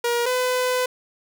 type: tone pair in turn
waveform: sawtooth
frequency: 475.6 / 503.7 Hz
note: A#4 / B4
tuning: +35 / +34 cents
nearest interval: minor second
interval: 99 cents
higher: second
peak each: -16 dBFS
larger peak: neither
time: 0.04-0.26 / 0.26-0.86 s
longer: second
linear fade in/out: 5 ms
effects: none